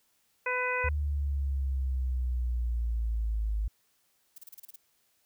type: harmonic tone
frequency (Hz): 500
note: B4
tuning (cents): +21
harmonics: 1 / 2 / 3 / 4 / 5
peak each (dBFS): -34 / -34 / -34 / -34 / -34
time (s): 0.46-0.89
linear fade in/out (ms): 5
type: exponential sweep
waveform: sine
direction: down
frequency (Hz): 74.7 to 51.91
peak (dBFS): -27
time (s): 0.84-3.68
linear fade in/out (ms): 5
type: noise bursts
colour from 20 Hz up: violet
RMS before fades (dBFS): -46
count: 8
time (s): 4.36-4.761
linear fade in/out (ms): 5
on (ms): 23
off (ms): 31
effects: white hiss -71 dBFS RMS until 5.25 s